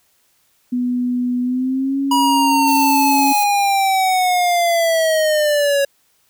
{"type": "tone with pitch glide", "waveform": "sine", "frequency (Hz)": [246.9, 275.5], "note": ["B3", "C#4"], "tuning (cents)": [0, -11], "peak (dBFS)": -16, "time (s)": [0.72, 3.33], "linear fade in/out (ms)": 10, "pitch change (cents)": 189, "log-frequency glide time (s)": [1.42, 1.99]}
{"type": "linear sweep", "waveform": "square", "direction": "down", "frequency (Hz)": [970, 554.4], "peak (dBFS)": -14, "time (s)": [2.11, 5.85], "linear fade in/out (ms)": 5}
{"type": "noise", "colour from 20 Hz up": "violet", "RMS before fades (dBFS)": -25, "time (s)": [2.67, 3.44], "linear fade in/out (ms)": 5}
{"effects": ["white hiss -60 dBFS RMS until 6.29 s"]}